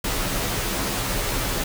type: noise with comb filter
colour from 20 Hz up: pink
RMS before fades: -25 dBFS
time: 0.04-1.64 s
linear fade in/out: 5 ms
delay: 13 ms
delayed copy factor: -0.9
effects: none